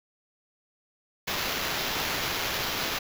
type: noise with sample-and-hold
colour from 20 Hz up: white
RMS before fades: -30 dBFS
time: 1.27-2.99 s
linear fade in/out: 10 ms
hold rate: 8820 Hz
effects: none